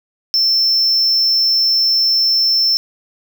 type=tone; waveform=triangle; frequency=5340 Hz; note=E8; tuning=22 cents sharp; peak=-10 dBFS; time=0.34-2.77 s; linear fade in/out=0 ms; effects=8-bit